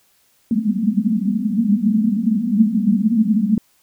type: band-pass noise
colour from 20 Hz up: white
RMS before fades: -17 dBFS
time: 0.51-3.58 s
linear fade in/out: 2 ms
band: 200 to 230 Hz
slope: 96 dB/octave
effects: white hiss -59 dBFS RMS until 3.82 s